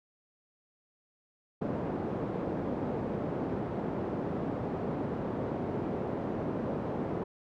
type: band-pass noise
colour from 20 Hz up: pink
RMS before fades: -34 dBFS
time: 1.61-7.24 s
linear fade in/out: 10 ms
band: 160 to 600 Hz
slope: 12 dB/octave
effects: none